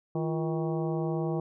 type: harmonic tone with a mistuned harmonic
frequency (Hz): 158.9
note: D#3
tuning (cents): +37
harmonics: 1 / 2 / 3 / 4 / 5 / 6 / 7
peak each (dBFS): -30 / -32 / -36 / -39 / -40 / -47 / -47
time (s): 0.15-1.4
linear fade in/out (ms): 2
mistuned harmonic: 2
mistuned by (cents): +130
effects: none